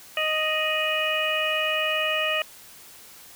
harmonic tone with a mistuned harmonic, 622.3 Hz, D#5, in tune, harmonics 1 / 2 / 3 / 4 / 5, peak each -28 / -31 / -30 / -27 / -28 dBFS, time 0.17-2.42 s, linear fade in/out 2 ms, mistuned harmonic 5, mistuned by -110 cents, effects white hiss -47 dBFS RMS until 3.35 s

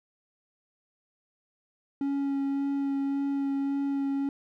triangle tone with vibrato, 277.5 Hz, C#4, 2 cents sharp, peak -24 dBFS, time 2.01-4.29 s, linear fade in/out 2 ms, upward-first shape sine, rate 1.8 Hz, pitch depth 11 cents each way, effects none

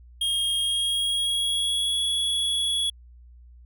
square tone with pitch glide, 3247 to 3367 Hz, G#7 to G#7, -40 to +23 cents, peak -23 dBFS, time 0.21-2.9 s, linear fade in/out 5 ms, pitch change +63 cents, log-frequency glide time 0.58-2.01 s, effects added 60 Hz sine -46 dBFS peak until 3.65 s

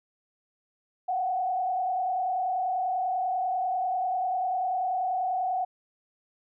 sine tone with frequency modulation, 740 Hz, F#5, in tune, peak -25 dBFS, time 1.08-5.65 s, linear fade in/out 10 ms, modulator 30.2 Hz, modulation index 0.91, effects none

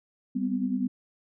sine tone cluster, 196.7 / 245 / 255.2 Hz, G3 / B3 / C4, +6 / -14 / -43 cents, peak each -30 / -32 / -28 dBFS, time 0.35-0.88 s, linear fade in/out 10 ms, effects none

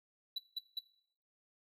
triangle tone bursts, 3951 Hz, B7, in tune, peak -34 dBFS, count 3, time 0.36-0.792 s, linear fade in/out 5 ms, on 24 ms, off 180 ms, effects noise-tail reverb RT60 0.6 s tail -17 dB re dry

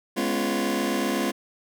sawtooth chord, C# dominant seventh, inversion second, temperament just, 207.9 / 249.5 / 277.2 / 346.5 Hz, G#3 / B3 / C#4 / E#4, +2 / +18 / 0 / -14 cents, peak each -25 dBFS, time 0.16-1.32 s, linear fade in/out 20 ms, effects none

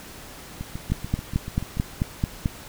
two click trains, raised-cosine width 5 ms, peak -9 / -19 dBFS, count 8 / 9, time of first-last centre 0.92-2.458 / 0.61-1.771 s, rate 4.55 / 6.89 Hz, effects pink hiss -42 dBFS RMS until 2.68 s

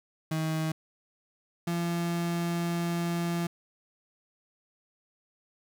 35% pulse tone pair in turn, 158.6 / 170.86 Hz, D#3 / F3, +33 / -38 cents, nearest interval minor second, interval 129 cents, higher second, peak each -26 dBFS, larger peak neither, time 0.31-0.72 / 1.67-3.47 s, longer second, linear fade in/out 5 ms, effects none

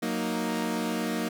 sawtooth chord, D# minor, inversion first, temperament equal, 185 / 233.1 / 311.1 Hz, F#3 / A#3 / D#4, 0 / 0 / 0 cents, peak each -30 / -26 / -29 dBFS, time 0.02-1.29 s, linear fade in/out 10 ms, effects none

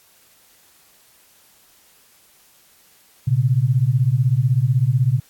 sine beating tone pair, 118.9 / 134.9 Hz, A#2 / C#3, +35 / -47 cents, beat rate 16 Hz, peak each -17 / -17 dBFS, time 3.27-5.2 s, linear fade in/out 10 ms, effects white hiss -54 dBFS RMS until 5.29 s + AAC 64 kbps

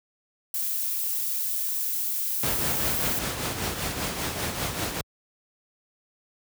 violet noise, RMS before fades -28 dBFS, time 0.54-3.19 s, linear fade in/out 2 ms
pink noise with tremolo, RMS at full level -27 dBFS, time 2.43-5.01 s, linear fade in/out 2 ms, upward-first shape triangle, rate 5.1 Hz, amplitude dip 55%
effects high-pass 60 Hz 12 dB/octave

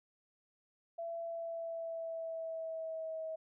sine tone with pitch glide, 671 to 640.3 Hz, E5 to D#5, +31 to +49 cents, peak -38 dBFS, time 0.98-3.36 s, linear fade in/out 10 ms, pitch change -82 cents, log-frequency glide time 1.19-3.24 s, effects none

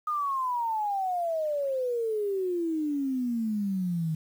sine exponential sweep, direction down, 1240 to 155.56 Hz, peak -26 dBFS, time 0.07-4.15 s, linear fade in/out 5 ms, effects 9-bit

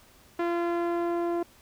sawtooth tone with low-pass filter sweep, 343.4 Hz, F4, 29 cents flat, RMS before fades -28 dBFS, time 0.39-1.43 s, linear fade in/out 5 ms, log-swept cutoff 1900 to 850 Hz, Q 0.8, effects pink hiss -57 dBFS RMS until 1.61 s

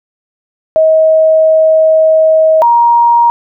sine tone pair in turn, 635 / 942.7 Hz, D#5 / A#5, +35 / +19 cents, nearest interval perfect fifth, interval 684 cents, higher second, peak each -4 dBFS, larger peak neither, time 0.76-2.62 / 2.62-3.3 s, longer first, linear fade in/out 0 ms, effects none

